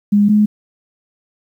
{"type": "tone pair in turn", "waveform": "sine", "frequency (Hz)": [205.1, 210.3], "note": ["G#3", "G#3"], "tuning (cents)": [-21, 22], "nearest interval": "unison", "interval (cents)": 43, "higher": "second", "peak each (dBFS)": -8, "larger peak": "neither", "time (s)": [[0.12, 0.29], [0.29, 0.46]], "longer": "neither", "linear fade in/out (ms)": 10, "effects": ["8-bit"]}